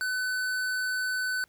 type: tone with hard clipping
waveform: sine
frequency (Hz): 1507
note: F#6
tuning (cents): +31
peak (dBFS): -29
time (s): 0.01-1.44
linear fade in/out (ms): 0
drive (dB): 15
effects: pink hiss -66 dBFS RMS until 1.48 s